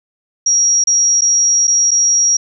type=tone with dropouts; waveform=sine; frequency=5670 Hz; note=F8; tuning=25 cents sharp; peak=-9 dBFS; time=0.46-2.37 s; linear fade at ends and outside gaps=5 ms; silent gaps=0.84-0.871 / 1.21-1.218 / 1.672-1.677 / 1.909-1.914 s; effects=none